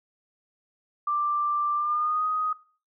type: tone with pitch glide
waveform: sine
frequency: 1180 to 1250.2 Hz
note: D6 to D#6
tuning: +8 to +8 cents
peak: -23 dBFS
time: 1.07-2.53 s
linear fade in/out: 5 ms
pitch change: +100 cents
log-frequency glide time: 1.75-2.25 s
effects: noise-tail reverb RT60 0.4 s tail -20 dB re dry